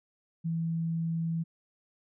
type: tone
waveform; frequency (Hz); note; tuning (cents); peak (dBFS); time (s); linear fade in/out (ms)
sine; 164.81; E3; 0; -28; 0.44-1.44; 20
effects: none